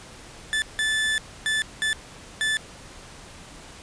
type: tone bursts at uneven times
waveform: 30% pulse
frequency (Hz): 1749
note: A6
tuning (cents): -11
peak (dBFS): -19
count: 5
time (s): 0.53-0.62 / 0.79-1.18 / 1.46-1.62 / 1.82-1.93 / 2.41-2.57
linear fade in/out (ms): 0
effects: pink hiss -44 dBFS RMS until 3.82 s + resampled to 22050 Hz